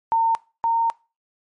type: tone pair in turn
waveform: sine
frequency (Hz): 910 / 918.4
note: A#5 / A#5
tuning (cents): -42 / -26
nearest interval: unison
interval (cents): 16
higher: second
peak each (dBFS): -15 / -17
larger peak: first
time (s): 0.12-0.35 / 0.64-0.9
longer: second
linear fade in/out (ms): 0
effects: noise-tail reverb RT60 0.3 s tail -22 dB re dry + MP3 48 kbps